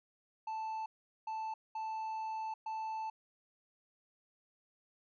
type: tone bursts at uneven times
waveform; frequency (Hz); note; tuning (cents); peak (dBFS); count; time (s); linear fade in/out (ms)
triangle; 880; A5; 0; -35; 4; 0.47-0.86 / 1.27-1.54 / 1.75-2.54 / 2.66-3.1; 5
effects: resampled to 16000 Hz